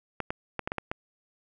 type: clicks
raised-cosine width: 0.5 ms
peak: -15 dBFS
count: 7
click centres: 0.203 / 0.305 / 0.593 / 0.675 / 0.719 / 0.783 / 0.915 s
effects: none